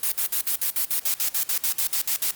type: noise bursts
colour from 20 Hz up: blue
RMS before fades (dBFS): -23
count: 16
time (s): 0.03-2.309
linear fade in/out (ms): 2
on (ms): 89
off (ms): 57
effects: white hiss -45 dBFS RMS until 2.35 s + Opus 32 kbps